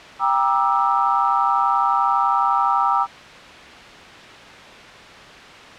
sine chord, E half-diminished seventh, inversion first, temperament just, 791.1 / 949.3 / 1186.7 / 1318.5 Hz, G5 / Bb5 / D6 / E6, +16 / +31 / +18 / 0 cents, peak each -21 dBFS, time 0.19-3.07 s, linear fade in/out 50 ms, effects white hiss -39 dBFS RMS until 5.78 s + low-pass 3000 Hz 12 dB/octave

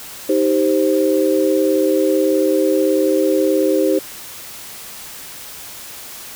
sine chord, C minor, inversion first, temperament just, 314 / 392.4 / 523.3 Hz, Eb4 / G4 / C5, +16 / +2 / 0 cents, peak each -17 dBFS, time 0.29-3.99 s, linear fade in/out 5 ms, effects white hiss -34 dBFS RMS until 6.35 s

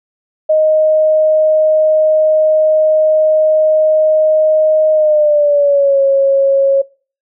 sine tone with pitch glide, 622.3 to 548 Hz, D#5 to C#5, 0 to -20 cents, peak -7 dBFS, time 0.49-6.82 s, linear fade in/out 10 ms, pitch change -220 cents, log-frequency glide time 4.93-6.01 s, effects noise-tail reverb RT60 0.4 s tail -24 dB re dry

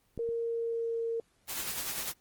clicks, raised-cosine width 3 ms, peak -27 / -36 dBFS, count 2, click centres 0.177 / 0.29 s
sine tone with pitch glide, 463.6 to 459.1 Hz, A#4 to A#4, -10 to -26 cents, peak -30 dBFS, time 0.19-1.2 s, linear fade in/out 2 ms, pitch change -16 cents, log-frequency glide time 0.39-1.08 s
white noise with tremolo, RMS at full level -34 dBFS, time 1.47-2.14 s, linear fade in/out 50 ms, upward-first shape sine, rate 10 Hz, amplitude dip 45%
effects pink hiss -70 dBFS RMS until 2.2 s + Opus 24 kbps

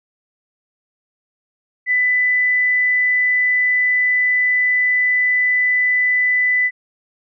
sine tone, 1995 Hz, B6, 17 cents sharp, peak -13 dBFS, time 1.86-6.71 s, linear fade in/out 50 ms, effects none

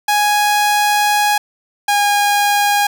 sawtooth tone pair in turn, 830.6 / 818.2 Hz, G#5 / G#5, 0 / -26 cents, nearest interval unison, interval 26 cents, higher first, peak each -8 dBFS, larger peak neither, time 0.08-1.38 / 1.88-2.87 s, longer first, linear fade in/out 5 ms, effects none

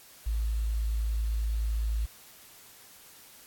sine tone with quantisation, 54.9 Hz, A1, 3 cents flat, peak -26 dBFS, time 0.26-2.06 s, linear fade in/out 10 ms, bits 9, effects white hiss -53 dBFS RMS until 3.46 s + AAC 64 kbps

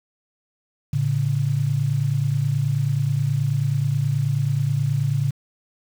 sine tone pair together, 112.9 / 142.25 Hz, A2 / C#3, +45 / +45 cents, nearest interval major third, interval 400 cents, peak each -23 / -20 dBFS, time 0.93-5.31 s, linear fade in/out 5 ms, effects 7-bit

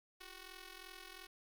5% pulse ring-modulated tone, 371.2 Hz, F#4, 6 cents sharp, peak -37 dBFS, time 0.2-1.27 s, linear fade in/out 10 ms, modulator 721 Hz, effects none

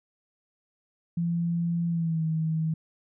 sine tone with pitch glide, 170 to 159.53 Hz, F3 to D#3, -46 to +44 cents, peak -24 dBFS, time 1.17-2.74 s, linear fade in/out 5 ms, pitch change -110 cents, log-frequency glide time 1.88-2.24 s, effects none

